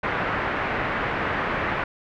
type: low-pass noise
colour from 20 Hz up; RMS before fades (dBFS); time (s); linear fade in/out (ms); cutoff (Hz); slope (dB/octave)
white; -26; 0.03-1.84; 5; 2000; 24
effects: none